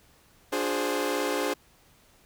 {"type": "chord", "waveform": "sawtooth", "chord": "D half-diminished seventh", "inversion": "none", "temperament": "equal with one note detuned", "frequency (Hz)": [293.7, 358.2, 415.3, 523.3], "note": ["D4", "F4", "Ab4", "C5"], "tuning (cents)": [0, 44, 0, 0], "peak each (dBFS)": [-28, -30, -27, -27], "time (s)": [0.52, 1.54], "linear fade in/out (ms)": 10, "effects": ["pink hiss -60 dBFS RMS until 2.25 s"]}